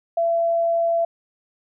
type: tone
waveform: sine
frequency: 673 Hz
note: E5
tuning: 36 cents sharp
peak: -17 dBFS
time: 0.17-1.05 s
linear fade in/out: 5 ms
effects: none